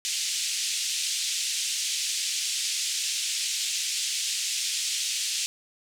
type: band-pass noise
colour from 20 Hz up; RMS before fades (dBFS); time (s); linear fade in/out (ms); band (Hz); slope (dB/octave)
white; -29; 0.05-5.46; 0; 2600 to 7900; 24
effects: none